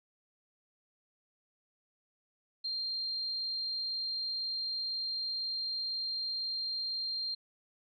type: tone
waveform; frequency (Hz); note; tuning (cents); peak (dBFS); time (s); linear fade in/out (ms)
sine; 4186; C8; 0; -33; 2.64-7.35; 10
effects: none